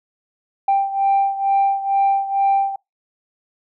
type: beating tone pair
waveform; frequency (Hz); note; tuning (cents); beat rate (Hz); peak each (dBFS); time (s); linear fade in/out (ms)
sine; 787 / 789.2; G5 / G5; +7 / +11; 2.2; -15 / -19; 0.68-2.76; 5
effects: noise-tail reverb RT60 0.2 s tail -26 dB re dry + tanh soft clip ceiling -10 dBFS